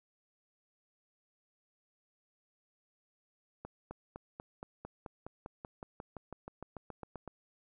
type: accelerating click train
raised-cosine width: 1 ms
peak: -29 dBFS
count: 21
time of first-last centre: 3.65-7.277 s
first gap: 260 ms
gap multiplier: 0.96
effects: none